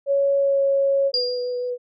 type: tone with pitch glide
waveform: sine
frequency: 557 to 551.2 Hz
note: C#5 to C#5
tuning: +8 to -10 cents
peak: -16 dBFS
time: 0.06-1.12 s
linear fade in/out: 50 ms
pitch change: -18 cents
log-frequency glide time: 0.37-0.61 s
type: tone with vibrato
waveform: sine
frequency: 493.9 Hz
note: B4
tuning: in tune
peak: -23 dBFS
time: 1.13-1.78 s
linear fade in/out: 50 ms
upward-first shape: sine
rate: 6.2 Hz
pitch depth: 9 cents each way
type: tone with exponential decay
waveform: sine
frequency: 4805 Hz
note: D8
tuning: 39 cents sharp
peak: -17 dBFS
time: 1.14-1.7 s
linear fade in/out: 1 ms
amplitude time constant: 120 ms
effects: none